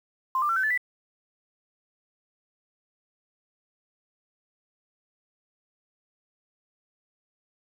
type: tone with pitch steps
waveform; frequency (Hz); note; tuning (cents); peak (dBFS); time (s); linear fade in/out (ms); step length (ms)
sine; 1046.5 / 1188.3 / 1349.3 / 1532.2 / 1739.8 / 1975.5; C6 / D6 / E6 / G6 / A6 / B6; 0 / +20 / +40 / -40 / -20 / 0; -22; 0.35-0.776; 2; 71
effects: 8-bit